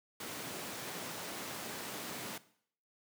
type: high-pass noise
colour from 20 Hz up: pink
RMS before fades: -43 dBFS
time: 0.2-2.38 s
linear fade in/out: 5 ms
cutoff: 170 Hz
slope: 12 dB/octave
effects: noise-tail reverb RT60 0.6 s tail -17 dB re dry + high-pass 100 Hz 12 dB/octave